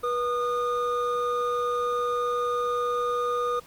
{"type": "tone pair together", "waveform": "triangle", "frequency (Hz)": [485.5, 1225], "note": ["B4", "D#6"], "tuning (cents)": [-30, -27], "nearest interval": "octave + major third", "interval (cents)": 1603, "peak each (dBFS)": -25, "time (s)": [0.03, 3.6], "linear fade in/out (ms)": 10, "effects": ["pink hiss -52 dBFS RMS until 3.66 s", "Opus 32 kbps"]}